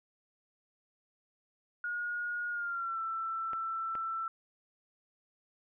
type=tone with pitch glide; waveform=sine; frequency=1438 to 1334 Hz; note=F#6 to E6; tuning=-50 to +20 cents; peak=-33 dBFS; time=1.84-4.28 s; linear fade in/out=2 ms; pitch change=-130 cents; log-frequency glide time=2.5-2.99 s
type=clicks; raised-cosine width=0.5 ms; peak=-29 dBFS; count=2; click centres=3.533 / 3.953 s
effects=none